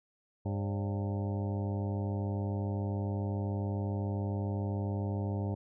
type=harmonic tone with a mistuned harmonic; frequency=100 Hz; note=G2; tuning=35 cents sharp; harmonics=1 / 2 / 3 / 4 / 5 / 6 / 7 / 8 / 9; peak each=-32 / -38 / -42 / -44 / -46 / -48 / -49 / -50 / -51 dBFS; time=0.45-5.55 s; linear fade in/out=10 ms; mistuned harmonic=5; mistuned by=+110 cents; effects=none